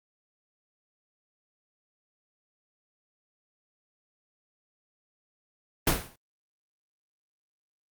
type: noise with exponential decay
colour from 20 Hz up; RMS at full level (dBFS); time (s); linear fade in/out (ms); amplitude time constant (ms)
pink; -19; 5.87-6.16; 5; 61
effects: Opus 32 kbps